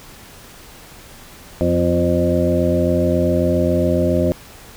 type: harmonic tone with a mistuned harmonic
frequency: 87.31 Hz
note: F2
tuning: in tune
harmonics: 1 / 2 / 3 / 4 / 6 / 7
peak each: -21 / -21 / -21 / -21 / -21 / -21 dBFS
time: 1.61-4.32 s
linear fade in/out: 0 ms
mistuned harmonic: 3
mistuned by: -26 cents
effects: pink hiss -41 dBFS RMS until 4.76 s